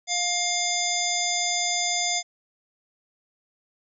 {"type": "harmonic tone", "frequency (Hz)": 706, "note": "F5", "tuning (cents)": 19, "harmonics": [1, 3, 5, 7, 9, 10], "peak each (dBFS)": [-30, -30, -30, -30, -30, -30], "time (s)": [0.07, 2.23], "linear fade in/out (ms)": 50, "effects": []}